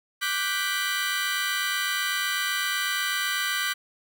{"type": "chord", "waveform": "25% pulse", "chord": "G major seventh", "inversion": "second", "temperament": "equal", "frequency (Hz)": [1174.7, 1480, 1568, 1975.5], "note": ["D6", "F#6", "G6", "B6"], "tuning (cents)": [0, 0, 0, 0], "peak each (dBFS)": [-29, -28, -26, -26], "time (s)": [0.21, 3.74], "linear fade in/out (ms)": 20, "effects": []}